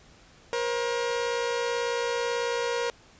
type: tone pair together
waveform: sawtooth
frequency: 474.8 / 533 Hz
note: A#4 / C5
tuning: +32 / +32 cents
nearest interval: major second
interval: 200 cents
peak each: -23 / -29 dBFS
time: 0.53-2.9 s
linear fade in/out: 0 ms
effects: pink hiss -55 dBFS RMS until 3.19 s + resampled to 16000 Hz